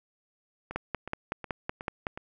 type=two click trains; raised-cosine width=0.5 ms; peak=-15 / -23 dBFS; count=8 / 5; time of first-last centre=0.76-2.068 / 0.71-2.175 s; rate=5.35 / 2.73 Hz; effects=none